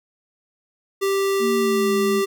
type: tone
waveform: square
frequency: 392 Hz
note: G4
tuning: in tune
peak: -19 dBFS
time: 1.01-2.26 s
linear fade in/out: 20 ms
type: tone with pitch glide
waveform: sine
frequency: 232.6 to 209.6 Hz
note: A#3 to G#3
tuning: -4 to +16 cents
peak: -22 dBFS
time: 1.39-2.23 s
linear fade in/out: 50 ms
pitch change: -180 cents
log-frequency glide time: 1.57-1.93 s
effects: none